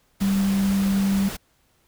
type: tone in noise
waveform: sine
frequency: 196 Hz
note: G3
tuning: in tune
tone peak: -18 dBFS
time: 0.21-1.29 s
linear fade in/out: 10 ms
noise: pink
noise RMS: -33 dBFS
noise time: 0.2-1.37 s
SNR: +12 dB
effects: pink hiss -64 dBFS RMS until 1.87 s